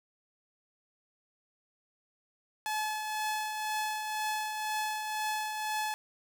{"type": "tone with tremolo", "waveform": "sawtooth", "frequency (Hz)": 858, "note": "A5", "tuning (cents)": -44, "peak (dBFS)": -26, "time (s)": [2.66, 5.94], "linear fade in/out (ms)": 0, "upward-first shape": "triangle", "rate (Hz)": 2, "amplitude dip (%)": 45, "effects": []}